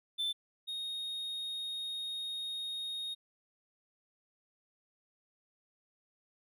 triangle tone pair in turn, 3535 / 3723 Hz, A7 / A#7, +7 / -3 cents, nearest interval minor second, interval 90 cents, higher second, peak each -30 / -35 dBFS, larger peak first, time 0.18-0.33 / 0.67-3.15 s, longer second, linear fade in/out 20 ms, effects none

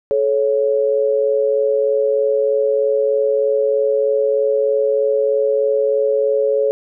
sine tone pair together, 431 / 554.2 Hz, A4 / C#5, -36 / -1 cents, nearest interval major third, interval 435 cents, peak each -16 dBFS, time 0.11-6.71 s, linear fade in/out 0 ms, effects none

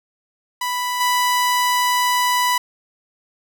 sawtooth tone with level steps, 989 Hz, B5, 2 cents sharp, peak -17 / -12 dBFS, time 0.61-2.58 s, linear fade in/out 5 ms, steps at 1 s, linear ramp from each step 10 ms, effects none

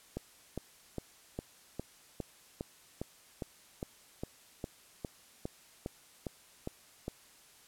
click train, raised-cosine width 2 ms, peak -23 dBFS, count 18, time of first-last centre 0.17-7.081 s, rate 2.46 Hz, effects white hiss -60 dBFS RMS until 7.67 s + low-pass 12000 Hz 12 dB/octave

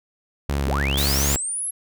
sawtooth tone with vibrato, 69.5 Hz, C#2, 5 cents sharp, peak -17 dBFS, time 0.49-1.36 s, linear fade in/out 0 ms, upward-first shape square, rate 4.2 Hz, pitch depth 27 cents each way
sine linear sweep, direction up, 80 to 11300 Hz, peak -24 dBFS, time 0.66-1.71 s, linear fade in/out 10 ms
white high-pass noise, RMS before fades -25 dBFS, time 0.97-1.36 s, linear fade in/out 10 ms, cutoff 390 Hz, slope 12 dB/octave
effects none

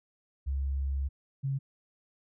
sine tone pair in turn, 68.4 / 136.41 Hz, C#2 / C#3, -23 / -27 cents, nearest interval octave, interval 1196 cents, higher second, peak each -28 dBFS, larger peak neither, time 0.46-1.09 / 1.43-1.59 s, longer first, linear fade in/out 20 ms, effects none

